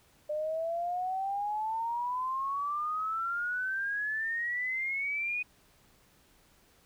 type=exponential sweep; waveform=sine; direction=up; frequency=597 to 2489 Hz; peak=-30 dBFS; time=0.29-5.43 s; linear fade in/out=10 ms; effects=pink hiss -64 dBFS RMS until 6.85 s